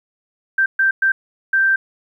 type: tone bursts at uneven times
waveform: sine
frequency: 1568 Hz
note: G6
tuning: in tune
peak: -12 dBFS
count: 4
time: 0.58-0.66 / 0.79-0.91 / 1.02-1.12 / 1.53-1.76 s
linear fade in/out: 5 ms
effects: 9-bit